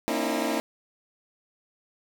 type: tone cluster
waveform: 20% pulse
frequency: 231.4 / 272.2 / 304.4 / 330.7 Hz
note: A#3 / C#4 / D#4 / E4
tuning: -13 / -31 / -38 / +6 cents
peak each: -26 dBFS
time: 0.08-0.6 s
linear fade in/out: 0 ms
effects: none